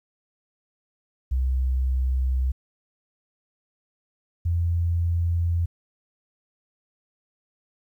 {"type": "tone pair in turn", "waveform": "sine", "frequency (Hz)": [64.5, 85.21], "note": ["C2", "F2"], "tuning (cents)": [-24, -42], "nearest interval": "perfect fourth", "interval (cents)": 482, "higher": "second", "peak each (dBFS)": -20, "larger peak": "neither", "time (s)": [[1.31, 2.52], [4.45, 5.66]], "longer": "neither", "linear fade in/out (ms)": 10, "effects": ["10-bit"]}